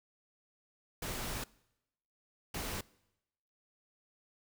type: noise bursts at uneven times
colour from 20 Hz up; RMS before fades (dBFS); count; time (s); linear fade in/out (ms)
pink; -39; 2; 1.02-1.44 / 2.54-2.81; 5
effects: noise-tail reverb RT60 0.9 s tail -23 dB re dry